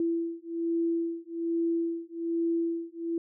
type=beating tone pair; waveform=sine; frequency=333.9 / 335.1 Hz; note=E4 / E4; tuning=+22 / +29 cents; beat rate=1.2 Hz; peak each=-30 / -30 dBFS; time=0-3.18 s; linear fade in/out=2 ms; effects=none